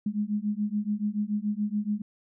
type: beating tone pair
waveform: sine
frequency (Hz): 205.3 / 212.3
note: G#3 / G#3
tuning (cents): -20 / +38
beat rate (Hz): 7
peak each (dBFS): -29 / -29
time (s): 0.06-2.02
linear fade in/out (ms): 5
effects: none